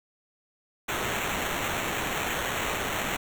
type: noise with sample-and-hold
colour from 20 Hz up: blue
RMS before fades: -30 dBFS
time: 0.88-3.17 s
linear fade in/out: 10 ms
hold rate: 4900 Hz
effects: none